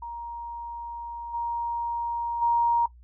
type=tone with level steps; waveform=sine; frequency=940 Hz; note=A#5; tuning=14 cents sharp; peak=-33 / -26 / -19 dBFS; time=0.02-2.86 s; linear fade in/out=5 ms; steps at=1.33 / 2.41 s; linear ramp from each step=20 ms; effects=noise-tail reverb RT60 0.1 s tail -18 dB re dry + added 60 Hz sine -48 dBFS peak until 3.03 s